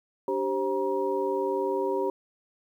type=tone cluster; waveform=sine; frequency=290.6 / 389.8 / 530 / 949 Hz; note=D4 / G4 / C5 / A#5; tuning=-18 / -10 / +22 / +31 cents; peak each=-35 / -27 / -31 / -32 dBFS; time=0.28-2.1 s; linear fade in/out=2 ms; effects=10-bit